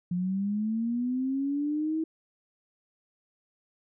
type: linear sweep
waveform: sine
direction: up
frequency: 174.2 to 322.9 Hz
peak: -26 dBFS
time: 0.11-2.04 s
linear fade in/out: 5 ms
effects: none